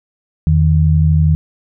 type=tone pair together; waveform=sine; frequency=83.03 / 155.56 Hz; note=E2 / D#3; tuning=+13 / 0 cents; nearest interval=major seventh; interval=1087 cents; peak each=-11 dBFS; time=0.47-1.35 s; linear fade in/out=0 ms; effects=none